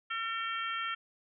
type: harmonic tone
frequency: 453.4 Hz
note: A#4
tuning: 48 cents flat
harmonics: 3 / 4 / 5 / 6 / 7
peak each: -35 / -40 / -42 / -44 / -41 dBFS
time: 0.1-0.95 s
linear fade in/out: 10 ms
effects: none